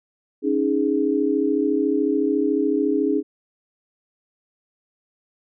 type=chord; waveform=sine; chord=C# suspended second; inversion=none; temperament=equal; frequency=277.2 / 311.1 / 415.3 Hz; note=C#4 / D#4 / G#4; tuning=0 / 0 / 0 cents; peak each=-22 dBFS; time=0.42-3.23 s; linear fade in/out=50 ms; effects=none